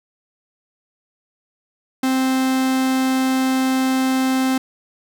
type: tone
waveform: 45% pulse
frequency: 261.6 Hz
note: C4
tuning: in tune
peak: -16 dBFS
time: 2.03-4.58 s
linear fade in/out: 5 ms
effects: none